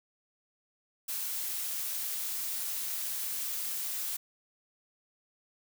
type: noise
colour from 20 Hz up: blue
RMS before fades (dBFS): -35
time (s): 1.08-4.17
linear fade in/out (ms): 10
effects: none